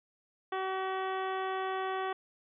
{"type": "harmonic tone", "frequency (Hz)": 379.4, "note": "F#4", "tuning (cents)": 43, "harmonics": [1, 2, 3, 4, 5, 6, 7, 8, 9], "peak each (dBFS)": [-36, -36, -38, -44, -44, -53, -53, -53, -51], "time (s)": [0.52, 2.13], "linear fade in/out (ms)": 5, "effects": []}